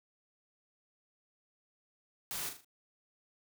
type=noise with echo; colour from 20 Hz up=white; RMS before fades=-39 dBFS; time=2.31-2.49 s; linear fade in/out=0 ms; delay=39 ms; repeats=4; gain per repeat=-7 dB; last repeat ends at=2.646 s; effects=none